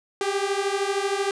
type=beating tone pair; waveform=sawtooth; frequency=390 / 403 Hz; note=G4 / G4; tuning=-9 / +48 cents; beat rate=13 Hz; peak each=-22 dBFS; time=0.21-1.31 s; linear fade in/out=2 ms; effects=resampled to 22050 Hz + 9-bit